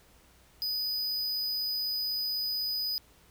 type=tone; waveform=square; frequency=4978 Hz; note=D#8; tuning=in tune; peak=-30 dBFS; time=0.62-2.98 s; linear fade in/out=0 ms; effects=added 60 Hz sine -64 dBFS peak until 3.3 s + pink hiss -61 dBFS RMS until 3.3 s